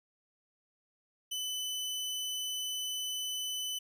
sawtooth tone, 3008 Hz, F#7, 28 cents sharp, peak -31 dBFS, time 1.31-3.79 s, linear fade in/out 10 ms, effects resampled to 32000 Hz

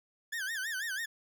40% pulse tone with vibrato, 1672 Hz, G#6, 11 cents sharp, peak -33 dBFS, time 0.32-1.06 s, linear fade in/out 10 ms, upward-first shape sine, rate 6.1 Hz, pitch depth 190 cents each way, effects none

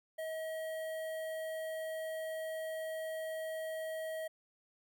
square tone with notch filter, 638 Hz, D#5, 43 cents sharp, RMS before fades -40 dBFS, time 0.18-4.28 s, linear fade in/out 10 ms, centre 5300 Hz, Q 0.69, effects none

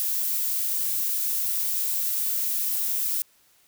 violet noise, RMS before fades -26 dBFS, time 0-3.22 s, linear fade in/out 0 ms, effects white hiss -61 dBFS RMS until 3.67 s

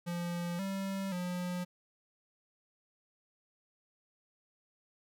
square tone with pitch steps, 173.3 / 194.3 / 178.8 Hz, F3 / G3 / F3, -13 / -15 / +41 cents, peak -35 dBFS, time 0.06-1.65 s, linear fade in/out 20 ms, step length 530 ms, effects none

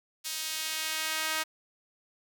sawtooth tone with high-pass filter sweep, 315.3 Hz, D#4, 23 cents sharp, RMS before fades -33 dBFS, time 0.24-1.44 s, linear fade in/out 20 ms, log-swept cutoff 4200 to 1400 Hz, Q 0.82, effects none

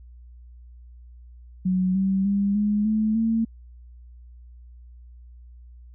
sine tone with pitch steps, 185 / 192.41 / 200.1 / 208.1 / 216.5 / 225.1 Hz, F#3 / G3 / G3 / G#3 / A3 / A3, 0 / -32 / +36 / +4 / -28 / +40 cents, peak -19 dBFS, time 1.65-3.45 s, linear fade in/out 10 ms, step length 300 ms, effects added 60 Hz sine -43 dBFS peak until 5.94 s

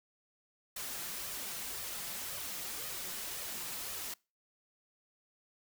white noise with flanger, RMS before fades -41 dBFS, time 0.76-4.14 s, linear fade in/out 5 ms, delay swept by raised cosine 1.6 to 5.9 ms, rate 1.9 Hz, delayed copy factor +0.55, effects noise-tail reverb RT60 0.3 s tail -25 dB re dry

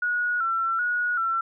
sine tone with vibrato, 1400 Hz, F6, 4 cents sharp, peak -22 dBFS, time 0.02-1.41 s, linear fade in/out 5 ms, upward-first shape square, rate 1.3 Hz, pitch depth 66 cents each way, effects none

